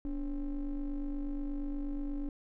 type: ring-modulated tone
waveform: triangle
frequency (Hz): 130.81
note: C3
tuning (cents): 0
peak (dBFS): -28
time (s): 0.05-2.29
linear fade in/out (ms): 2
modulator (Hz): 155
effects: none